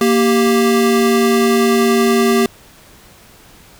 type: tone pair together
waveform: square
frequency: 233.1 / 392 Hz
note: A#3 / G4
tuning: 0 / 0 cents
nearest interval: major sixth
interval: 900 cents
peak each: -14 dBFS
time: 0.01-2.46 s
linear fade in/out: 2 ms
effects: pink hiss -44 dBFS RMS until 3.79 s